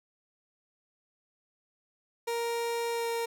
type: tone with pitch glide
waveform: 30% pulse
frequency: 467.6 to 464.1 Hz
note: A#4 to A#4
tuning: +5 to -8 cents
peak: -27 dBFS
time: 2.27-3.26 s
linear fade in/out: 10 ms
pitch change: -13 cents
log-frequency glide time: 2.91-3.07 s
effects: none